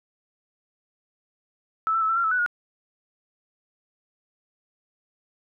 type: tone with pitch steps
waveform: sine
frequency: 1310 / 1335 / 1301 / 1337 / 1378 / 1307 / 1488 / 1437 Hz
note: E6 / E6 / E6 / E6 / F6 / E6 / F#6 / F6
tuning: -11 / +22 / -23 / +24 / -24 / -15 / +9 / +49 cents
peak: -20 dBFS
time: 1.87-2.462 s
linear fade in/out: 0 ms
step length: 74 ms
effects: none